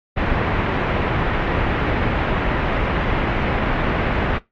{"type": "low-pass noise", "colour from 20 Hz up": "pink", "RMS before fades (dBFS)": -20, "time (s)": [0.16, 4.39], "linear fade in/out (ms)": 20, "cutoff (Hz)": 2400, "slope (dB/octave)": 24, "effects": ["noise-tail reverb RT60 0.2 s tail -20 dB re dry", "AAC 48 kbps"]}